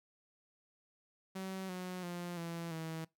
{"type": "tone with pitch steps", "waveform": "sawtooth", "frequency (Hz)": [189.9, 182.37, 175.15, 168.21, 161.54], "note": ["F#3", "F#3", "F3", "E3", "E3"], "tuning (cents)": [45, -25, 5, 35, -35], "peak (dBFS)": -36, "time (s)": [1.35, 3.05], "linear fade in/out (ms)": 10, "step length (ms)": 340, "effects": ["noise-tail reverb RT60 0.2 s tail -23 dB re dry"]}